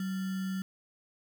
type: tone with sample-and-hold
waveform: sine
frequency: 189.4 Hz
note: F#3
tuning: 41 cents sharp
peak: -31 dBFS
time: 0-0.62 s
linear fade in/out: 2 ms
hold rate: 1575 Hz
effects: none